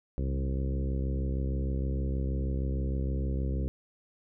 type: harmonic tone with a mistuned harmonic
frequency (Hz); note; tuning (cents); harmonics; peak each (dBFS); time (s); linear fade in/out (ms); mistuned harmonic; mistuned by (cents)
66.4; C2; +26; 1 / 2 / 3 / 4 / 5 / 6 / 7 / 8; -29 / -35 / -39 / -41 / -43 / -45 / -46 / -47; 0.18-3.68; 0; 2; +32
effects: none